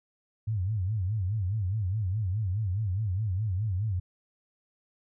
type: tone with vibrato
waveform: sine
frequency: 100 Hz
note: G2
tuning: 35 cents sharp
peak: -26 dBFS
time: 0.47-4 s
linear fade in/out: 10 ms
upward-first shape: sine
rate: 4.8 Hz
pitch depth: 200 cents each way
effects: none